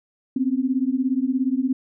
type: beating tone pair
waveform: sine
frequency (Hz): 252.2 / 269.2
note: B3 / C4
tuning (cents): +36 / +49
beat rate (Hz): 17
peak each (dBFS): -22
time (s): 0.36-1.73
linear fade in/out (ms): 5
effects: none